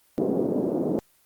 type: band-pass noise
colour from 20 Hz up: pink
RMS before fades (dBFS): -25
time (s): 0.18-0.99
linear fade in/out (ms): 0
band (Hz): 210 to 520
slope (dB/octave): 24
effects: white hiss -62 dBFS RMS until 1.25 s + Opus 24 kbps